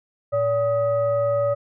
sine tone with frequency modulation, 572 Hz, D5, 46 cents flat, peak -18 dBFS, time 0.32-1.55 s, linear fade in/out 20 ms, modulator 685 Hz, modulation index 0.5, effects none

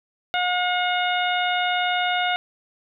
harmonic tone with a mistuned harmonic, 720 Hz, F#5, 47 cents flat, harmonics 1 / 2 / 3 / 4 / 5, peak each -23 / -26 / -28 / -29 / -30 dBFS, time 0.34-2.36 s, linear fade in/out 0 ms, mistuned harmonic 5, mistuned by +20 cents, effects none

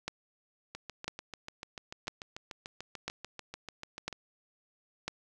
two click trains, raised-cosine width 0.2 ms, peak -24 / -17 dBFS, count 24 / 6, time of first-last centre 0.75-4.127 / 0.08-5.08 s, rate 6.81 / 1 Hz, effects none

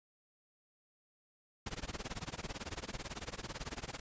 pink noise with tremolo, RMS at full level -40 dBFS, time 1.66-4 s, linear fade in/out 5 ms, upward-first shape sine, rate 18 Hz, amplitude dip 95%, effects resampled to 16000 Hz

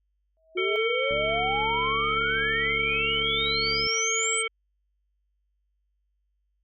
sine tone with exponential growth, 643 Hz, E5, 43 cents flat, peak -29 dBFS, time 0.37-0.76 s, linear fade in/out 0 ms, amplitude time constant 83 ms
sine exponential sweep, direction up, 357 to 8400 Hz, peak -26 dBFS, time 0.55-4.43 s, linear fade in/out 20 ms
harmonic tone, 448.1 Hz, A4, 32 cents sharp, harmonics 1 / 3 / 5 / 7, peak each -32 / -34 / -28 / -33 dBFS, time 0.57-4.48 s, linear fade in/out 10 ms
click train, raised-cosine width 3 ms, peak -27 dBFS, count 196, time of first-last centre 1.11-3.868 s, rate 70.7 Hz
effects added 50 Hz sine -70 dBFS peak until 6.63 s

